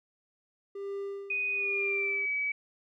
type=tone with tremolo; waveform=triangle; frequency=397.6 Hz; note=G4; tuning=25 cents sharp; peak=-31 dBFS; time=0.75-2.26 s; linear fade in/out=5 ms; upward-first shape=sine; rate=1.1 Hz; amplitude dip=85%
type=tone with pitch glide; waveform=sine; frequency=2489 to 2282 Hz; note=D#7 to C#7; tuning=0 to +50 cents; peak=-28 dBFS; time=1.3-2.52 s; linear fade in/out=5 ms; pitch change=-150 cents; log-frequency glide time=1.55-2.23 s
effects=none